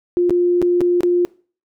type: tone with dropouts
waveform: sine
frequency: 352.6 Hz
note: F4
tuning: 17 cents sharp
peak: -12 dBFS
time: 0.17-1.25 s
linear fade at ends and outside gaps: 0 ms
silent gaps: 0.296-0.306 / 0.617-0.625 / 0.807-0.814 / 1.007-1.033 s
effects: noise-tail reverb RT60 0.4 s tail -22 dB re dry